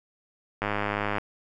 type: click train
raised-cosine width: 0.5 ms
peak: -12 dBFS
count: 59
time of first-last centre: 0.62-1.183 s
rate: 103 Hz
effects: none